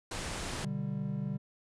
pink low-pass noise, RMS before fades -38 dBFS, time 0.11-0.65 s, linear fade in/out 5 ms, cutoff 9900 Hz, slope 48 dB/octave
triangle chord, G major, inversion first, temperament equal, 123.47 / 146.83 / 196 Hz, B2 / D3 / G3, 0 / 0 / 0 cents, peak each -38 / -34 / -34 dBFS, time 0.63-1.38 s, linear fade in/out 20 ms
effects none

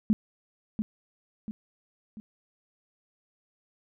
sine tone with echo, 215.3 Hz, A3, 37 cents flat, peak -18 dBFS, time 0.1-0.13 s, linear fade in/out 0 ms, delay 690 ms, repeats 3, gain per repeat -7 dB, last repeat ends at 2.2 s, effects none

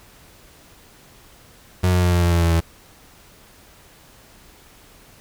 35% pulse tone with pitch steps, 91 / 89.8 / 88.61 / 87.44 / 86.29 / 85.15 / 84.03 / 82.92 Hz, F#2 / F2 / F2 / F2 / F2 / F2 / E2 / E2, -28 / +49 / +26 / +3 / -20 / -43 / +34 / +11 cents, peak -13 dBFS, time 1.83-2.606 s, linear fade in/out 10 ms, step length 97 ms, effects pink hiss -49 dBFS RMS until 5.2 s

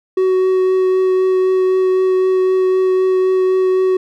triangle tone with vibrato, 373.8 Hz, F#4, 18 cents sharp, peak -9 dBFS, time 0.17-3.97 s, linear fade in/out 5 ms, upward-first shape triangle, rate 3.9 Hz, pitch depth 10 cents each way, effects none

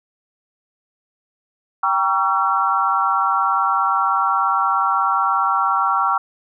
sine chord, G diminished seventh, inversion none, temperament just, 784 / 940.8 / 1128.9 / 1354.7 Hz, G5 / Bb5 / Db6 / Fb6, 0 / +16 / +31 / +47 cents, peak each -22 / -23 / -20 / -19 dBFS, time 1.83-6.18 s, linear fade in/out 5 ms, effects none

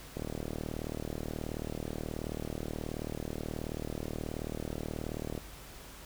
click train, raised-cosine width 2 ms, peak -23 dBFS, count 202, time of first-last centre 0.17-5.377 s, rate 38.6 Hz, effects added 50 Hz sine -53 dBFS peak until 6.05 s + pink hiss -50 dBFS RMS until 6.05 s

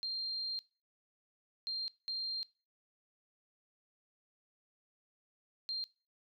sine tone bursts at uneven times, 4186 Hz, C8, in tune, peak -35 dBFS, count 4, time 0.03-0.59 / 1.67-1.88 / 2.08-2.43 / 5.69-5.84 s, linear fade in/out 0 ms, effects noise-tail reverb RT60 0.3 s tail -20 dB re dry

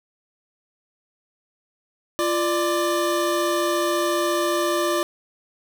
square tone cluster, 345.5 / 594 / 1178 Hz, F4 / D5 / D6, -19 / +20 / +5 cents, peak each -24 / -25 / -27 dBFS, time 2.19-5.03 s, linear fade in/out 0 ms, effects none

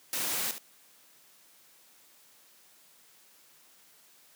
white noise with echo, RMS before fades -32 dBFS, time 0.13-0.51 s, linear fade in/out 0 ms, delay 71 ms, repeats 1, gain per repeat -10 dB, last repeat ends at 0.581 s, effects white hiss -60 dBFS RMS until 4.35 s + high-pass 150 Hz 12 dB/octave

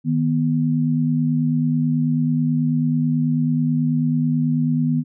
sine tone pair together, 155.8 / 245 Hz, D#3 / B3, +3 / -14 cents, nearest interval minor sixth, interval 783 cents, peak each -19 / -19 dBFS, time 0.04-5.04 s, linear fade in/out 50 ms, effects none

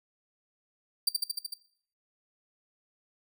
sawtooth tone with echo, 4676 Hz, D8, 8 cents flat, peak -19 dBFS, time 1.07-1.09 s, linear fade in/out 5 ms, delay 75 ms, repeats 6, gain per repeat -2 dB, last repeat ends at 1.54 s, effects noise-tail reverb RT60 0.6 s tail -18 dB re dry

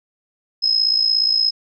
sine tone with amplitude modulation, 5130 Hz, E8, 48 cents flat, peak -11 dBFS, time 0.62-1.51 s, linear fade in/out 20 ms, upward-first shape sine, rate 57 Hz, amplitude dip 70%, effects none

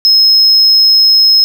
triangle tone, 5160 Hz, E8, 38 cents flat, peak -3 dBFS, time 0.05-1.44 s, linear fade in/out 0 ms, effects none

